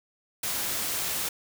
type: noise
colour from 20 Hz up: white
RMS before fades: -30 dBFS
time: 0.43-1.29 s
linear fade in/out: 5 ms
effects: none